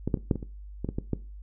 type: clicks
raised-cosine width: 3 ms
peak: -14 / -10 / -25 / -9 / -19 / -25 / -18 / -17 / -16 / -13 dBFS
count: 10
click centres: 0.076 / 0.142 / 0.173 / 0.312 / 0.357 / 0.428 / 0.846 / 0.889 / 0.985 / 1.133 s
effects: noise-tail reverb RT60 0.3 s tail -18 dB re dry + added 50 Hz sine -40 dBFS peak until 1.42 s